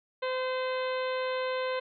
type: harmonic tone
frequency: 514 Hz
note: C5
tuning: 31 cents flat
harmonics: 1 / 2 / 3 / 4 / 5 / 6 / 7 / 8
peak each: -30 / -36 / -40 / -42 / -44 / -46 / -47 / -48 dBFS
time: 0.22-1.8 s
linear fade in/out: 10 ms
effects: none